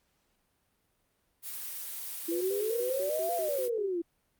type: noise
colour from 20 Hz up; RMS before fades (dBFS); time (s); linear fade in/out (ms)
blue; -39; 1.42-3.7; 50
type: exponential two-way sweep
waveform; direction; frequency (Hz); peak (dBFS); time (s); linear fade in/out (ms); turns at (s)
sine; up then down; 329.6 to 704 to 329.6; -29; 2.28-4.02; 10; 3.34
type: tone with vibrato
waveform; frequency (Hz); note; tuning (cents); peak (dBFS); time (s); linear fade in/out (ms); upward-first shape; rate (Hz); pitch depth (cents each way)
sine; 432.2; A4; -31; -37; 2.31-3.88; 10; square; 5.1; 240
effects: pink hiss -74 dBFS RMS until 4.39 s + Opus 48 kbps